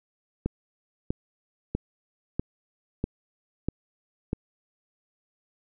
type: click train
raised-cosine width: 3 ms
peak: -13 dBFS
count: 7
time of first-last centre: 0.46-4.331 s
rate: 1.55 Hz
effects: none